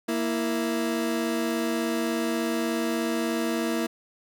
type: tone pair together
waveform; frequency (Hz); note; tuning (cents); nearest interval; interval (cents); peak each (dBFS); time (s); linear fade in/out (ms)
30% pulse; 233.1 / 329.7; A#3 / E4; 0 / 0; tritone; 600; -25; 0.08-3.87; 10
effects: none